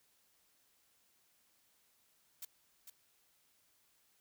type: noise with echo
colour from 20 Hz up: blue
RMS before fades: -45 dBFS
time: 2.42-2.45 s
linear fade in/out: 5 ms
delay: 450 ms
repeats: 1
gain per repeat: -7 dB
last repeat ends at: 2.9 s
effects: white hiss -73 dBFS RMS until 4.2 s